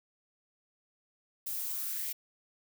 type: noise with high-pass filter sweep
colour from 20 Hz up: violet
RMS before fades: -36 dBFS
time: 1.46-2.13 s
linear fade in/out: 10 ms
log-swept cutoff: 540 to 2300 Hz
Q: 3.4
effects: none

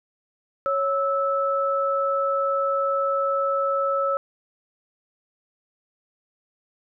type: tone pair together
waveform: sine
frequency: 552.3 / 1310 Hz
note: C#5 / E6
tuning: -6 / -11 cents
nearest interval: octave + minor third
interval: 1495 cents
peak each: -23 dBFS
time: 0.66-4.17 s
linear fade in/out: 0 ms
effects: none

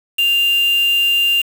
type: tone with quantisation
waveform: sine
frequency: 2794 Hz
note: F7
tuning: in tune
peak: -12 dBFS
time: 0.18-1.42 s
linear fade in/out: 10 ms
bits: 4
effects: none

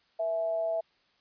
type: tone with amplitude modulation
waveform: sine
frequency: 658 Hz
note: E5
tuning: 3 cents flat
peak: -25 dBFS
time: 0.19-0.81 s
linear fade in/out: 10 ms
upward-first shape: sine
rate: 185 Hz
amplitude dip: 45%
effects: white hiss -68 dBFS RMS until 1.2 s + resampled to 11025 Hz

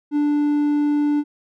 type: tone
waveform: triangle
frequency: 293.7 Hz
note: D4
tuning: in tune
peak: -14 dBFS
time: 0.11-1.24 s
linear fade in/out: 50 ms
effects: none

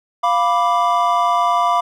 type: chord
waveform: triangle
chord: B diminished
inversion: second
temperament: equal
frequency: 698.5 / 987.8 / 1174.7 Hz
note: F5 / B5 / D6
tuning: 0 / 0 / 0 cents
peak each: -16 dBFS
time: 0.23-1.81 s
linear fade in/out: 10 ms
effects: none

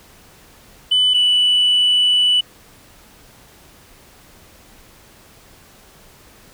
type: tone pair in turn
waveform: sine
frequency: 3000 / 2969 Hz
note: F#7 / F#7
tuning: +23 / +5 cents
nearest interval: unison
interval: 18 cents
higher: first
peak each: -10 dBFS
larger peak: neither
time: 0.91-1.14 / 1.14-2.41 s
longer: second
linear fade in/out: 10 ms
effects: tanh soft clip ceiling -9 dBFS + pink hiss -47 dBFS RMS until 6.53 s

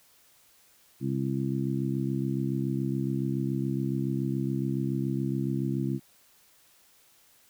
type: harmonic tone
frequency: 67.1 Hz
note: C2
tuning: 44 cents sharp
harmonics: 2 / 3 / 4 / 5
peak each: -30 / -32 / -33 / -34 dBFS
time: 1-6 s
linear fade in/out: 50 ms
effects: white hiss -61 dBFS RMS until 7.49 s

